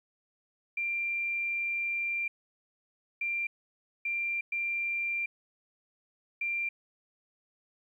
sine tone bursts at uneven times, 2374 Hz, D7, 18 cents sharp, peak -29 dBFS, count 5, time 0.77-2.28 / 3.21-3.47 / 4.05-4.41 / 4.52-5.26 / 6.41-6.69 s, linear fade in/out 5 ms, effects 11-bit

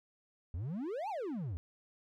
triangle exponential two-way sweep, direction up then down, 75.9 to 921 to 75.9 Hz, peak -34 dBFS, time 0.54-1.57 s, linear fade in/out 0 ms, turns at 1.09 s, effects none

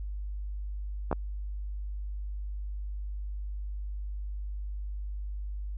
clicks, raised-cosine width 1 ms, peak -14 dBFS, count 2, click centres 1.114 / 1.128 s, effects added 50 Hz sine -33 dBFS peak until 5.77 s

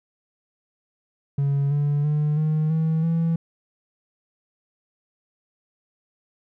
triangle tone with pitch steps, 140.3 / 145 / 149.85 / 154.87 / 160.05 / 165.41 Hz, C#3 / D3 / D3 / D#3 / D#3 / E3, +21 / -22 / +35 / -8 / +49 / +6 cents, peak -16 dBFS, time 1.38-3.36 s, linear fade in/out 5 ms, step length 330 ms, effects tanh soft clip ceiling -13 dBFS

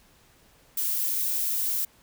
violet noise, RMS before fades -27 dBFS, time 0.77-1.85 s, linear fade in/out 5 ms, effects pink hiss -59 dBFS RMS until 2.02 s

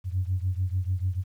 sine beating tone pair, 90 / 96.8 Hz, F#2 / G2, -47 / -21 cents, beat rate 6.8 Hz, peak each -26 / -28 dBFS, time 0.04-1.24 s, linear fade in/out 50 ms, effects tanh soft clip ceiling -17 dBFS + 10-bit

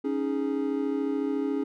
triangle chord, C# suspended second, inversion none, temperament equal, 277.2 / 311.1 / 415.3 Hz, C#4 / D#4 / G#4, 0 / 0 / 0 cents, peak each -26 / -30 / -29 dBFS, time 0.04-1.64 s, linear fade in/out 10 ms, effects none

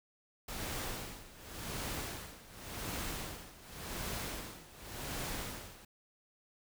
pink noise with tremolo, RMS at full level -39 dBFS, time 0.48-5.85 s, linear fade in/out 5 ms, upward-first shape sine, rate 0.89 Hz, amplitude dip 85%, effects none

